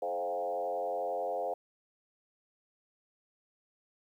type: tone with frequency modulation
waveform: sine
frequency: 611 Hz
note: D#5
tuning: 32 cents flat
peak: -31 dBFS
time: 0.02-1.54 s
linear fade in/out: 5 ms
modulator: 91.1 Hz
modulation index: 1.8
effects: 11-bit